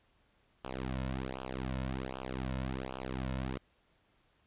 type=tone with flanger; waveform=sawtooth; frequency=65 Hz; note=C2; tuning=11 cents flat; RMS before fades=-38 dBFS; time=0.64-3.58 s; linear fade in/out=5 ms; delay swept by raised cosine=0.48 to 2.58 ms; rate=1.3 Hz; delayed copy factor=-1; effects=pink hiss -71 dBFS RMS until 4.46 s + resampled to 8000 Hz